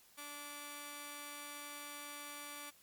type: tone pair together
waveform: 5% pulse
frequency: 290.8 / 1163.2 Hz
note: D4 / D6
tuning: -17 / -17 cents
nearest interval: 2 octaves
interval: 2400 cents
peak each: -38 / -38 dBFS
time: 0.17-2.71 s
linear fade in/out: 20 ms
effects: white hiss -65 dBFS RMS until 2.82 s + MP3 96 kbps